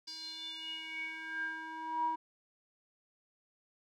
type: tone with band-pass filter sweep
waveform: square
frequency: 320.5 Hz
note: E4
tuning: 49 cents flat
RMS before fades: -40 dBFS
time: 0.07-2.16 s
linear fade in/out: 10 ms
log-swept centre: 4900 to 870 Hz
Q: 9.5
effects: none